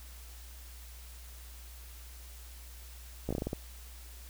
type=slowing click train; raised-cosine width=2 ms; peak=-20 dBFS; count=8; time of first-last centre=3.29-3.531 s; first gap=16 ms; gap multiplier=1.25; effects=added 60 Hz sine -47 dBFS peak until 4.29 s + white hiss -54 dBFS RMS until 4.29 s